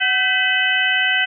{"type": "tone cluster", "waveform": "sine", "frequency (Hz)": [742, 1538, 1991, 2573, 3028], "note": ["F#5", "G6", "B6", "E7", "F#7"], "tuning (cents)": [5, -33, 14, -43, 39], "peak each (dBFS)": [-27, -19, -21, -22, -21], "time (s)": [0, 1.26], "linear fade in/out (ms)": 20, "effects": []}